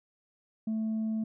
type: tone with tanh clipping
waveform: sine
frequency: 220 Hz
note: A3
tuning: in tune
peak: -29 dBFS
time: 0.67-1.24 s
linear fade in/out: 5 ms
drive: 1 dB
effects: none